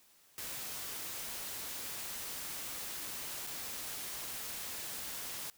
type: noise with dropouts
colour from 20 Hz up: white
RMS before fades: -42 dBFS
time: 0.38-5.5 s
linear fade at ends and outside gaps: 1 ms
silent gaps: 3.467-3.471 s
effects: white hiss -65 dBFS RMS until 5.57 s